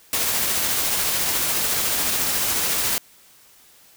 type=noise with tremolo; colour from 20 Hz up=white; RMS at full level=-21 dBFS; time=0.13-2.98 s; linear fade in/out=0 ms; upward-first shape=triangle; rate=14 Hz; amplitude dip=25%; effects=white hiss -52 dBFS RMS until 3.96 s